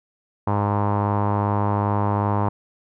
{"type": "tone with low-pass filter", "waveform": "sawtooth", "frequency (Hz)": 102.6, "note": "G#2", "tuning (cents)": -21, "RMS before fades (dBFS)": -21, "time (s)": [0.47, 2.49], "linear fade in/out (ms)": 5, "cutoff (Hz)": 970, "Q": 4.4, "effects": []}